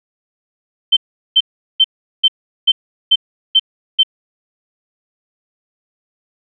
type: tone bursts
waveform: sine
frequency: 3100 Hz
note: G7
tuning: 20 cents flat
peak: -6 dBFS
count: 8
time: 0.92-4.034 s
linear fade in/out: 10 ms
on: 48 ms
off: 390 ms
effects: none